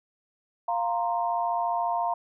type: chord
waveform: sine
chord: F suspended fourth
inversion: none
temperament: equal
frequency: 698.5 / 932.3 / 1046.5 Hz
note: F5 / Bb5 / C6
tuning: 0 / 0 / 0 cents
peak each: -27 / -28 / -33 dBFS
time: 0.68-2.14 s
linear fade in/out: 5 ms
effects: none